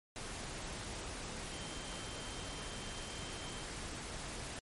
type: tone in noise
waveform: sine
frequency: 3136 Hz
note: G7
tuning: in tune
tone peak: -52 dBFS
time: 1.52-3.64 s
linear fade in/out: 0 ms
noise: pink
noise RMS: -44 dBFS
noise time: 0.16-4.59 s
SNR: -11 dB
effects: MP3 48 kbps